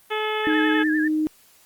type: harmonic tone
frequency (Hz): 430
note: A4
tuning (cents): -40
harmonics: 1 / 2 / 3 / 4 / 5 / 6 / 7 / 8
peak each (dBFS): -26 / -29 / -31 / -32 / -33 / -34 / -34 / -35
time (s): 0.1-0.84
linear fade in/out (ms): 20
type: tone with vibrato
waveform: sine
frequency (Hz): 1713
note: A6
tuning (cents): -47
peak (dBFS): -24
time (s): 0.44-1.08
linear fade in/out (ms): 5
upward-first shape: sine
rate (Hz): 10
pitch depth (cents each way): 87
type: tone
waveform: sine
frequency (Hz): 309.5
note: D#4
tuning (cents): -9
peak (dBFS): -19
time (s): 0.47-1.27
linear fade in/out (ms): 0
effects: white hiss -55 dBFS RMS until 1.65 s + Opus 32 kbps